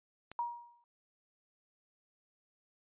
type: click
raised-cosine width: 0.3 ms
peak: -31 dBFS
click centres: 0.316 s
type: tone with exponential decay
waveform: sine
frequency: 950 Hz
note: A#5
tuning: 33 cents sharp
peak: -30 dBFS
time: 0.39-0.84 s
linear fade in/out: 1 ms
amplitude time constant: 97 ms
effects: resampled to 8000 Hz